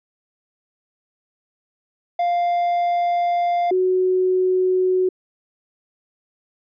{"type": "tone pair in turn", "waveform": ["triangle", "sine"], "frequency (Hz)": [698.5, 370], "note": ["F5", "F#4"], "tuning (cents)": [0, 0], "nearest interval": "major seventh", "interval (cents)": 1100, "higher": "first", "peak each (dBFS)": -15, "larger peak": "neither", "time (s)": [[2.19, 3.71], [3.71, 5.09]], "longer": "first", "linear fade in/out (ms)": 5, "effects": ["resampled to 11025 Hz"]}